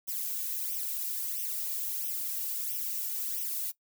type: noise with flanger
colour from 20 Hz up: violet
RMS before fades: -34 dBFS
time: 0.07-3.72 s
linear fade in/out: 20 ms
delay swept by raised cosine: 0.34 to 2.14 ms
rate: 1.5 Hz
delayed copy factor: +1
effects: noise-tail reverb RT60 0.1 s tail -19 dB re dry